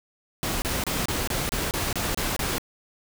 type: noise bursts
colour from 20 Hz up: pink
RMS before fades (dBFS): -27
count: 10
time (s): 0.43-2.582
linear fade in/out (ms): 0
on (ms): 190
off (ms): 28
effects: none